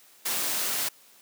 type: noise with amplitude modulation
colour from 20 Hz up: white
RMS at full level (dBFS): -27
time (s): 0.25-0.89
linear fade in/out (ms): 10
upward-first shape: sine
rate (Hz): 178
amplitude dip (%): 30
effects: white hiss -56 dBFS RMS until 1.21 s + high-pass 200 Hz 12 dB/octave

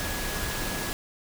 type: tone in noise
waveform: sine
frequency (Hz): 1676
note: G#6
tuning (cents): +15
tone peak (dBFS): -39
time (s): 0-0.93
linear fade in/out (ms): 0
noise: pink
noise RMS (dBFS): -31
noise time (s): 0-0.93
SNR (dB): -11
effects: none

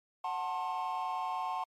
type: chord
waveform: triangle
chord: F# diminished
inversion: none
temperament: just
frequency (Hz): 740 / 888 / 1065.6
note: F#5 / A5 / C6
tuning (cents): 0 / +16 / +31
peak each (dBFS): -34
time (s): 0.24-1.64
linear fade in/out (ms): 5
effects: tanh soft clip ceiling -27 dBFS + MP3 64 kbps

